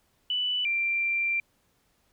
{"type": "tone pair in turn", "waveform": "sine", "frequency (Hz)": [2977, 2363], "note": ["F#7", "D7"], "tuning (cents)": [10, 10], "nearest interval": "major third", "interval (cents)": 400, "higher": "first", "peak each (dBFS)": [-25, -24], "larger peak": "second", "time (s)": [[0.3, 0.65], [0.65, 1.4]], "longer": "second", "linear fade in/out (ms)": 2, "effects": ["pink hiss -69 dBFS RMS until 2.12 s"]}